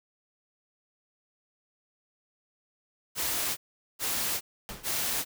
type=noise bursts; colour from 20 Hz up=white; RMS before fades=-30 dBFS; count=3; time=3.15-5.25 s; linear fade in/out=50 ms; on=420 ms; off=420 ms
type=noise with exponential decay; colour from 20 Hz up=pink; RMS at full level=-36 dBFS; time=4.69-5.04 s; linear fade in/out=0 ms; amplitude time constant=74 ms
effects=none